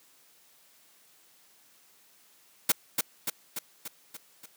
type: noise with echo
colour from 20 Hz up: white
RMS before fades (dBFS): -22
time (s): 2.69-2.72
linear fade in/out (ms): 5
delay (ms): 290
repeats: 6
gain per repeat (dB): -4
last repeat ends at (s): 4.46
effects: white hiss -61 dBFS RMS until 4.56 s + high-pass 150 Hz 12 dB/octave